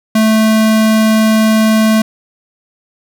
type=tone; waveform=square; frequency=219 Hz; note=A3; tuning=8 cents flat; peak=-8 dBFS; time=0.15-2.02 s; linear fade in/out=5 ms; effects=none